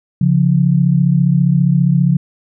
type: tone pair together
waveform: sine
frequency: 139.71 / 174.61 Hz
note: C#3 / F3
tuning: +14 / 0 cents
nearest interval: major third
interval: 386 cents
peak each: -12 dBFS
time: 0.21-2.17 s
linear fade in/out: 5 ms
effects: none